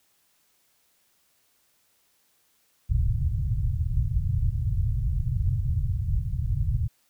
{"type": "low-pass noise", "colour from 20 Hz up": "white", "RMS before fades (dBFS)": -25, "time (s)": [2.89, 6.88], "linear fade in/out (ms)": 10, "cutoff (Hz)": 130, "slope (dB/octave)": 48, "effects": ["white hiss -67 dBFS RMS until 7.09 s"]}